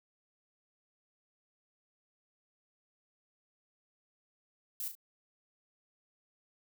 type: noise with echo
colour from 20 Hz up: violet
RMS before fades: -38 dBFS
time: 4.8-4.88 s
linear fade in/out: 2 ms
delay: 36 ms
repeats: 2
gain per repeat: -7 dB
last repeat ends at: 4.952 s
effects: none